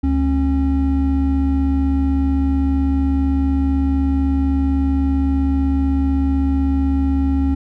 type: tone pair together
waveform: triangle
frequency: 72 / 271.8 Hz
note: D2 / C#4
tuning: -34 / -34 cents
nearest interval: octave + major seventh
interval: 2300 cents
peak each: -15 dBFS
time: 0.03-7.55 s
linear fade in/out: 10 ms
effects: none